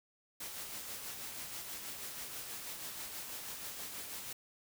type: noise with tremolo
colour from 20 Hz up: white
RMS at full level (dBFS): -43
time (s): 0.4-4.33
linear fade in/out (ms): 5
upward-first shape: sine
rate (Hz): 6.2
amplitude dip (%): 35
effects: none